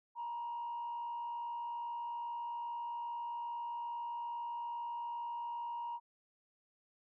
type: tone with frequency modulation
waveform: sine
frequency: 945 Hz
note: A#5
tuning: 23 cents sharp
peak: -37 dBFS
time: 0.15-6 s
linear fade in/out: 50 ms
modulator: 62.4 Hz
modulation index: 0.36
effects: tanh soft clip ceiling -35 dBFS